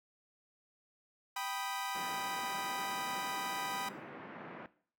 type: chord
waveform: sawtooth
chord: G augmented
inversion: none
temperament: equal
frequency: 784 / 987.8 / 1244.5 Hz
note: G5 / B5 / D#6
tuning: 0 / 0 / 0 cents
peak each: -37 / -36 / -40 dBFS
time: 1.36-3.89 s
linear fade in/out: 5 ms
type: band-pass noise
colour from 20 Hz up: pink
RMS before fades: -48 dBFS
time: 1.95-4.66 s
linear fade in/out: 0 ms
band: 170 to 2100 Hz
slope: 24 dB/octave
effects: noise-tail reverb RT60 0.5 s tail -18 dB re dry